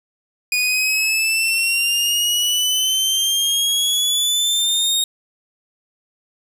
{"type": "exponential sweep", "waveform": "sawtooth", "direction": "up", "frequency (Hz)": [2459, 3733], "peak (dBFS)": -13, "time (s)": [0.52, 5.04], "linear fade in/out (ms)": 2, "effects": ["resampled to 32000 Hz", "7-bit"]}